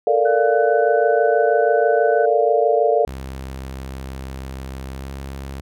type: chord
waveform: sine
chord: Bb major seventh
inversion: third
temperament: equal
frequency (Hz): 440 / 466.2 / 587.3 / 698.5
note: A4 / Bb4 / D5 / F5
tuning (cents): 0 / 0 / 0 / 0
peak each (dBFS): -19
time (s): 0.07-3.05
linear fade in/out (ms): 2
type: tone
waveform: sine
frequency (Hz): 1500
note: F#6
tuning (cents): +23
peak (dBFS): -26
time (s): 0.25-2.26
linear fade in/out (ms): 10
type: tone with pitch glide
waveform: sawtooth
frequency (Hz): 66.3 to 67.89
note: C2 to C#2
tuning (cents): +23 to -35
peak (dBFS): -25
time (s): 3.07-5.61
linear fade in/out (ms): 5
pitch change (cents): +42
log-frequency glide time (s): 4.93-5.11
effects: none